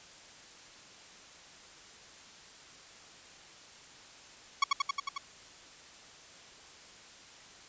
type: tone with echo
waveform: sawtooth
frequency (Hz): 1114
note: C#6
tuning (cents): +8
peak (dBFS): -18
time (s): 4.62-4.64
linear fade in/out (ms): 5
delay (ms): 90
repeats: 6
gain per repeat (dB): -2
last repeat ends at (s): 5.18
effects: white hiss -53 dBFS RMS until 7.68 s + resampled to 16000 Hz